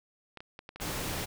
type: clicks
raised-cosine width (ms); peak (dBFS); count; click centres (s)
0.3; -28; 7; 0.373 / 0.405 / 0.591 / 0.691 / 0.76 / 0.8 / 0.942
type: noise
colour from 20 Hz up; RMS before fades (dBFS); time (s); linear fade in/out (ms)
pink; -35; 0.8-1.26; 20
effects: none